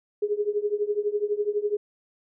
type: tone with tremolo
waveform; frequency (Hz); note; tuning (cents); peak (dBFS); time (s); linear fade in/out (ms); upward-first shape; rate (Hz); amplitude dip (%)
sine; 415.1; G#4; -1; -19; 0.22-1.77; 5; triangle; 12; 95
effects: none